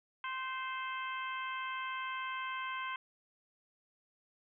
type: harmonic tone with a mistuned harmonic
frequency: 523.3 Hz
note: C5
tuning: in tune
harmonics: 2 / 3 / 4 / 5 / 6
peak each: -39 / -43 / -45 / -47 / -49 dBFS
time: 0.24-2.96 s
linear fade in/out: 2 ms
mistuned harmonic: 3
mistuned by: -26 cents
effects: none